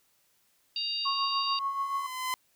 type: harmonic tone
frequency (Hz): 935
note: A#5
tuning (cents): +5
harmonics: 3 / 4 / 5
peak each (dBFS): -35 / -36 / -32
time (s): 0.76-1.59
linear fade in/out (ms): 2
type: tone with tremolo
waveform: sine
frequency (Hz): 1100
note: C#6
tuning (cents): -14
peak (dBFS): -26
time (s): 1.05-2.07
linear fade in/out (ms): 10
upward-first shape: triangle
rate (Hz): 6.9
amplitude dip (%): 60
type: tone with exponential growth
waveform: sawtooth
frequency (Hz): 1023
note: C6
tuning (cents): -39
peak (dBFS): -24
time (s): 1.32-2.34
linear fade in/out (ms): 0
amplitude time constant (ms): 220
effects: white hiss -69 dBFS RMS until 2.55 s